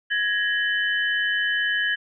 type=tone cluster; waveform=sine; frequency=1667 / 1869 / 3011 Hz; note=G#6 / A#6 / F#7; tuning=+6 / +4 / +30 cents; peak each=-22 / -28 / -28 dBFS; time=0.1-1.96 s; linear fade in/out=20 ms; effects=none